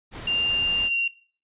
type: noise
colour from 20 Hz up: pink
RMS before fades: -37 dBFS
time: 0.11-0.9 s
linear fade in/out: 50 ms
type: tone with pitch glide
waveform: sine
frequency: 2794 to 2759 Hz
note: F7 to F7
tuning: 0 to -22 cents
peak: -21 dBFS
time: 0.27-1.08 s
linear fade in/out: 5 ms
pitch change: -22 cents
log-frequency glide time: 0.83-0.94 s
effects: noise-tail reverb RT60 0.4 s tail -17 dB re dry + resampled to 8000 Hz